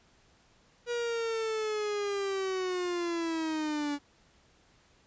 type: linear sweep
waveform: 45% pulse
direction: down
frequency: 481.7 to 285.3 Hz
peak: -30 dBFS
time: 0.86-3.99 s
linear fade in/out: 50 ms
effects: pink hiss -64 dBFS RMS until 5.06 s + resampled to 16000 Hz